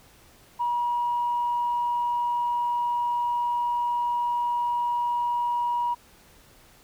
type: tone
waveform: sine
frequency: 960 Hz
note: B5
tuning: 49 cents flat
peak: -22 dBFS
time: 0.59-5.95 s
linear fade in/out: 20 ms
effects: tanh soft clip ceiling -18 dBFS + pink hiss -55 dBFS RMS until 6.83 s